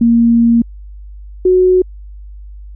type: tone pair in turn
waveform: sine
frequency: 233.1 / 368 Hz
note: A#3 / F#4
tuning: 0 / -9 cents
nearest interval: minor sixth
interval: 791 cents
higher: second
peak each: -6 dBFS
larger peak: neither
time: 0.01-0.62 / 1.45-1.82 s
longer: first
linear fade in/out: 5 ms
effects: added 50 Hz sine -29 dBFS peak until 2.75 s